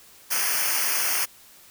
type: noise with comb filter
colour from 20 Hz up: white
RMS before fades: -24 dBFS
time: 0.3-1.26 s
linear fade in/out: 20 ms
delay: 0.26 ms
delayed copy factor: -0.95
effects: white hiss -51 dBFS RMS until 1.7 s